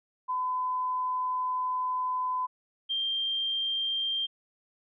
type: tone pair in turn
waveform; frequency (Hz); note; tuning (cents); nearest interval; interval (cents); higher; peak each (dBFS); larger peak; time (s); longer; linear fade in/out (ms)
sine; 1011 / 3177; B5 / G7; +40 / +23; octave + minor sixth; 1983; second; -27; neither; 0.28-2.47 / 2.89-4.27; first; 20
effects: none